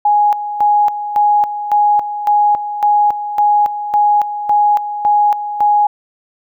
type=tone with tremolo; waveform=sine; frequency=830.6 Hz; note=G#5; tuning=in tune; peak=-8 dBFS; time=0.05-5.87 s; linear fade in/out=5 ms; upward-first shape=square; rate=1.8 Hz; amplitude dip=70%; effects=none